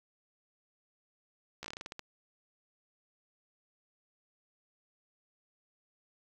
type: slowing click train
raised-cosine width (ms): 0.2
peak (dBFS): -24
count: 11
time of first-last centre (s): 1.63-1.993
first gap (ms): 14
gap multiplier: 1.2
effects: 10-bit